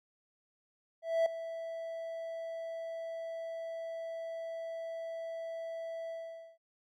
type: tone with ADSR envelope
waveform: triangle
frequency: 659.3 Hz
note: E5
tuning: in tune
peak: -22 dBFS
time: 1.02-6.58 s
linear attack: 240 ms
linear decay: 3 ms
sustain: -14 dB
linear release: 480 ms
effects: none